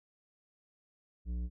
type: tone with tanh clipping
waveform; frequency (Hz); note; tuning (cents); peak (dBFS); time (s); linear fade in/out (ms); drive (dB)
sine; 59.9; A#1; +48; -35; 1.25-1.5; 50; 10
effects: none